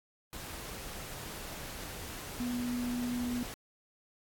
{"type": "tone in noise", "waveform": "sine", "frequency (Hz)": 244.1, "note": "B3", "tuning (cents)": -20, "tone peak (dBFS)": -32, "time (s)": [2.4, 3.43], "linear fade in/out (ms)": 0, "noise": "pink", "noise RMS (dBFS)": -43, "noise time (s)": [0.33, 3.54], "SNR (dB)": 8, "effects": ["AAC 64 kbps"]}